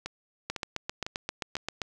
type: two click trains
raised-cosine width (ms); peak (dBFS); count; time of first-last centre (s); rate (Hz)
0.2; -14 / -17; 11 / 4; 0.5-1.818 / 0.06-1.568; 7.59 / 1.99
effects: none